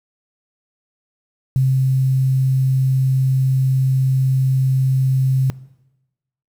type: tone with quantisation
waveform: sine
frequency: 131.9 Hz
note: C3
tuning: 14 cents sharp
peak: -12 dBFS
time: 1.56-5.5 s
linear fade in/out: 0 ms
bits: 7
effects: noise-tail reverb RT60 1.0 s tail -20 dB re dry